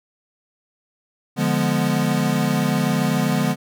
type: chord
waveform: square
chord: D diminished seventh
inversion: none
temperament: equal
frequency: 146.83 / 174.61 / 207.7 / 246.9 Hz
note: D3 / F3 / Ab3 / Cb4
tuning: 0 / 0 / 0 / 0 cents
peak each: -24 dBFS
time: 1.36-3.56 s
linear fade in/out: 50 ms
effects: none